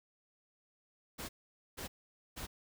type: noise bursts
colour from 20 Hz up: pink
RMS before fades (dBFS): -43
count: 3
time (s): 1.18-2.47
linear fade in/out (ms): 20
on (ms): 110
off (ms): 480
effects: none